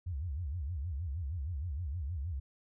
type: tone with vibrato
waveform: sine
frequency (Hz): 77.78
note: D#2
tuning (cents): 0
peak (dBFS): -34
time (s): 0.06-2.4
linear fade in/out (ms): 10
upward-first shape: sine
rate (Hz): 6.4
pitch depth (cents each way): 290
effects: none